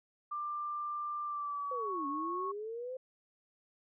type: tone with pitch glide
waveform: sine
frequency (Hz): 1187 to 1101.1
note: D6 to C#6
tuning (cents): +18 to -12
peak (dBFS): -35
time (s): 0.31-2.52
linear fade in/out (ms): 10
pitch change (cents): -130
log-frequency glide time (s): 1.24-2.04
type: linear two-way sweep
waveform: sine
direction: down then up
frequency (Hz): 523.3 to 278.8 to 523.3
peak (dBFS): -38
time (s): 1.71-2.97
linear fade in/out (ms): 5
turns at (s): 2.07
effects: none